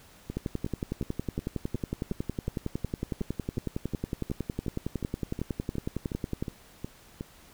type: two click trains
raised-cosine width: 3 ms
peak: -17 / -21 dBFS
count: 67 / 20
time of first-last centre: 0.37-6.425 / 0.3-7.209 s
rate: 10.9 / 2.75 Hz
effects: pink hiss -55 dBFS RMS until 7.53 s